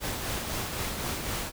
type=noise with tremolo; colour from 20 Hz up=pink; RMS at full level=-31 dBFS; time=0-1.52 s; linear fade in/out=50 ms; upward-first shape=triangle; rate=3.9 Hz; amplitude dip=40%; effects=none